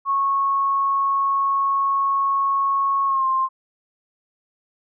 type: tone with pitch glide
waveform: sine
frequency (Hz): 1100 to 1055.2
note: C#6 to C6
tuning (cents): -14 to +14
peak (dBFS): -17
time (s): 0.05-3.49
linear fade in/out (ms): 50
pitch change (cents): -72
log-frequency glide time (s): 3.06-3.26
effects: none